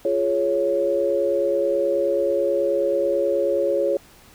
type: chord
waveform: sine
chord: Db major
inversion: first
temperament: just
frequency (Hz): 346.5 / 415.8 / 554.4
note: F4 / Ab4 / Db5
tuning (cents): -14 / +2 / 0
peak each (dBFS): -25 / -24 / -20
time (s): 0.05-3.97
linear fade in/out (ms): 2
effects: pink hiss -50 dBFS RMS until 4.34 s